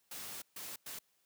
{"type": "noise bursts at uneven times", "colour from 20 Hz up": "white", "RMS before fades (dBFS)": -45, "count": 3, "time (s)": [[0.11, 0.42], [0.56, 0.76], [0.86, 0.99]], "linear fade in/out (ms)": 5, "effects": ["white hiss -75 dBFS RMS until 1.25 s", "high-pass 100 Hz 12 dB/octave"]}